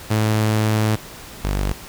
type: tone pair in turn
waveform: sawtooth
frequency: 108.3 / 49.26 Hz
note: A2 / G1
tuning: -27 / +9 cents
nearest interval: octave + major second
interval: 1364 cents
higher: first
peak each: -12 / -15 dBFS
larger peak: first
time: 0.1-0.96 / 1.44-1.73 s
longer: first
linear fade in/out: 10 ms
effects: pink hiss -38 dBFS RMS until 1.88 s